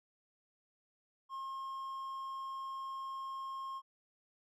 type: tone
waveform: triangle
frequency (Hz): 1072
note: C6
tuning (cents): +42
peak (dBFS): -38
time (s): 1.29-3.82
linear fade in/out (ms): 50
effects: none